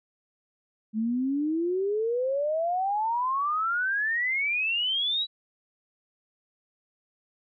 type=exponential sweep; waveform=sine; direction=up; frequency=212.5 to 3951 Hz; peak=-24 dBFS; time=0.93-5.27 s; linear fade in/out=50 ms; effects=none